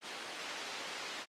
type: band-pass noise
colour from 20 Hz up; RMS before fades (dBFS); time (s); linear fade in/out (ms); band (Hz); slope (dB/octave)
white; -43; 0.01-1.26; 50; 280 to 3900; 12
effects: low-pass 9000 Hz 12 dB/octave + Opus 24 kbps